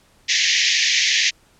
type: band-pass noise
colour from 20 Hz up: pink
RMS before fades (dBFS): -18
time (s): 0.28-1.31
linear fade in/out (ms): 20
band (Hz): 1800 to 6700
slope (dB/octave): 96
effects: pink hiss -56 dBFS RMS until 1.59 s + low-pass 11000 Hz 12 dB/octave